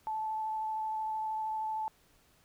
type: tone with vibrato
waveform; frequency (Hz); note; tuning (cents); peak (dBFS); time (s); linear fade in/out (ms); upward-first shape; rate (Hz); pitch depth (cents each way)
sine; 872; A5; -16; -32; 0.07-1.88; 0; square; 13; 8
effects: pink hiss -66 dBFS RMS until 2.44 s